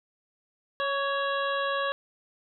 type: harmonic tone with a mistuned harmonic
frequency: 554.4 Hz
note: C#5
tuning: in tune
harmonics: 1 / 2 / 3 / 5 / 6 / 7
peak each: -30 / -30 / -32 / -40 / -39 / -41 dBFS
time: 0.8-1.92 s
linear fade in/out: 0 ms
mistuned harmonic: 2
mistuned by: +24 cents
effects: none